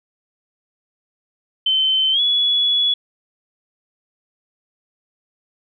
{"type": "tone with pitch glide", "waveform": "sine", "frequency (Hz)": [3076, 3393], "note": ["G7", "G#7"], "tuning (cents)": [-33, 36], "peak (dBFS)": -14, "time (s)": [1.66, 2.94], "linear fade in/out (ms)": 5, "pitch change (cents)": 169, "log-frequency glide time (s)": [2.12, 2.2], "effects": []}